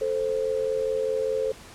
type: tone pair together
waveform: sine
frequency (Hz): 440 / 524.9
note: A4 / C5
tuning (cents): 0 / +5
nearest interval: minor third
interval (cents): 305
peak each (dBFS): -26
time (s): 0.01-1.52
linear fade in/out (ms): 5
effects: pink hiss -46 dBFS RMS until 1.74 s + low-pass 10000 Hz 12 dB/octave